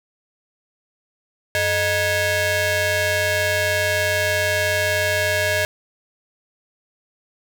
sawtooth ring-modulated tone, 523.3 Hz, C5, in tune, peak -11 dBFS, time 1.55-5.65 s, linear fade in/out 0 ms, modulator 1140 Hz, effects none

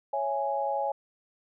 sine chord, C# minor, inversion none, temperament just, 554.4 / 665.2 / 831.5 Hz, C#5 / E5 / G#5, 0 / +16 / +2 cents, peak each -31 / -34 / -29 dBFS, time 0.13-0.92 s, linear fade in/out 5 ms, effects none

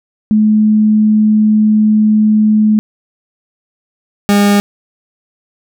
sine / 40% pulse tone pair in turn, 214.2 / 203.3 Hz, A3 / G#3, -46 / -37 cents, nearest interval minor second, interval 91 cents, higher first, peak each -6 dBFS, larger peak neither, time 0.31-2.79 / 4.29-4.6 s, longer first, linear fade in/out 0 ms, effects none

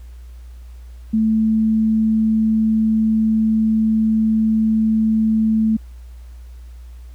sine tone, 220 Hz, A3, in tune, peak -13 dBFS, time 1.13-5.77 s, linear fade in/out 10 ms, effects added 60 Hz sine -34 dBFS peak until 7.14 s + pink hiss -56 dBFS RMS until 7.14 s

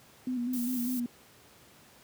sine tone with vibrato, 246.9 Hz, B3, in tune, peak -29 dBFS, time 0.27-1.06 s, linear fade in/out 2 ms, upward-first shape square, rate 5 Hz, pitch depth 45 cents each way
violet noise, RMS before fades -39 dBFS, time 0.53-1 s, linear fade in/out 5 ms
effects pink hiss -57 dBFS RMS until 2.03 s + high-pass 100 Hz 12 dB/octave

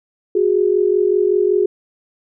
sine tone pair together, 366.3 / 411.6 Hz, F#4 / G#4, -17 / -16 cents, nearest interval major second, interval 201 cents, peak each -15 dBFS, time 0.35-1.66 s, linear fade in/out 5 ms, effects none

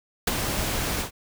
pink noise with ADSR envelope, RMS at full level -19 dBFS, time 0.27-1.11 s, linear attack 6 ms, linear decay 21 ms, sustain -8 dB, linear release 110 ms, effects none

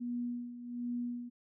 sine tone with tremolo, 241.8 Hz, B3, 36 cents flat, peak -33 dBFS, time 0-1.3 s, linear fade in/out 20 ms, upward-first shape sine, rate 1.3 Hz, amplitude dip 70%, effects none

